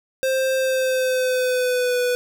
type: tone with pitch glide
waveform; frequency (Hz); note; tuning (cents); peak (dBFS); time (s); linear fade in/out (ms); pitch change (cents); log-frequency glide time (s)
square; 526 to 493.6; C5 to B4; +9 to -1; -19; 0.23-2.15; 0; -110; 0.57-1.99
effects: none